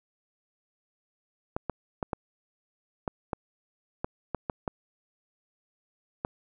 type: clicks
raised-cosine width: 1 ms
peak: -15 dBFS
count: 11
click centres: 1.565 / 1.697 / 2.028 / 2.132 / 3.078 / 3.332 / 4.045 / 4.347 / 4.498 / 4.678 / 6.249 s
effects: none